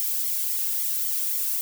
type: noise with flanger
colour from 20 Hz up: violet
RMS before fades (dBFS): -26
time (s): 0-1.61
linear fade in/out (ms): 0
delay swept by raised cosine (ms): 0.9 to 1.9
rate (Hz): 3.7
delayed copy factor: +0.9
effects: none